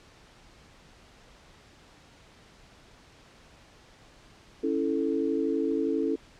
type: chord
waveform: sine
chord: A major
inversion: first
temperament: equal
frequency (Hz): 277.2 / 329.6 / 440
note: C#4 / E4 / A4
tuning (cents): 0 / 0 / 0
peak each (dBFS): -29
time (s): 4.63-6.16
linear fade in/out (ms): 10
effects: pink hiss -55 dBFS RMS until 6.39 s + low-pass 6000 Hz 12 dB/octave